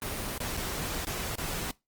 pink noise with dropouts, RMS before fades -34 dBFS, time 0.02-1.71 s, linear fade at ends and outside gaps 0 ms, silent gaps 0.379-0.403 / 0.568-0.573 / 1.049-1.07 / 1.354-1.383 s, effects noise-tail reverb RT60 0.2 s tail -21 dB re dry + Opus 24 kbps

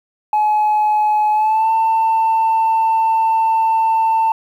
sine tone with pitch glide, 849 to 893.8 Hz, G#5 to A5, +38 to +27 cents, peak -10 dBFS, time 0.33-4.32 s, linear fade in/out 2 ms, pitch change +89 cents, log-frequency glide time 1.32-1.71 s, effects tanh soft clip ceiling -10 dBFS + 8-bit

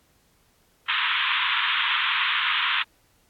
white band-pass noise, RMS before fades -24 dBFS, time 0.88-2.83 s, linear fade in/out 10 ms, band 960 to 3600 Hz, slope 96 dB/octave, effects pink hiss -63 dBFS RMS until 3.29 s + AAC 64 kbps

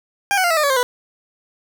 20% pulse tone with pitch steps, 801 / 747.4 / 697.3 / 650.6 / 607 / 566.4 / 528.5 / 493.1 Hz, G5 / F#5 / F5 / E5 / D#5 / C#5 / C5 / B4, +37 / +17 / -3 / -23 / -43 / +37 / +17 / -3 cents, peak -10 dBFS, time 0.31-0.83 s, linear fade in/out 0 ms, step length 65 ms, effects none

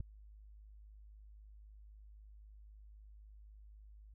sine tone with ADSR envelope, 51.91 Hz, G#1, in tune, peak -30 dBFS, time 0-4.14 s, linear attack 5 ms, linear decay 4 ms, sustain -24 dB, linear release 6 ms, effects none

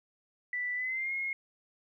sine tone with pitch glide, 1975.5 to 2154 Hz, B6 to C7, 0 to +50 cents, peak -31 dBFS, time 0.53-1.33 s, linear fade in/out 2 ms, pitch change +150 cents, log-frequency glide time 0.75-1.13 s, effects 12-bit

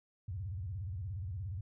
sine tone with vibrato, 92.7 Hz, F#2, 4 cents sharp, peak -37 dBFS, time 0.28-1.61 s, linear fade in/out 5 ms, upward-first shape square, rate 17 Hz, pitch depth 220 cents each way, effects none

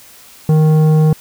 sine tone with tanh clipping, 155.56 Hz, D#3, in tune, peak -9 dBFS, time 0.49-1.13 s, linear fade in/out 2 ms, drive 11 dB, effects white hiss -41 dBFS RMS until 1.2 s

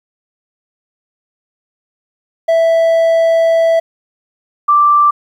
triangle / sine tone pair in turn, 659.3 / 1174.7 Hz, E5 / D6, 0 / 0 cents, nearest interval minor seventh, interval 1000 cents, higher second, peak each -6 dBFS, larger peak neither, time 2.48-3.8 / 4.68-5.11 s, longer first, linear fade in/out 10 ms, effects 8-bit

